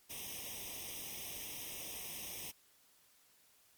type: noise with comb filter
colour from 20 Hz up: white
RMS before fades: -45 dBFS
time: 0.09-2.52 s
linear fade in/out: 20 ms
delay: 0.34 ms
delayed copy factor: +0.9
effects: white hiss -68 dBFS RMS until 3.77 s + MP3 96 kbps